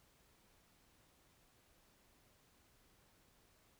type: silence
effects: pink hiss -71 dBFS RMS until 3.79 s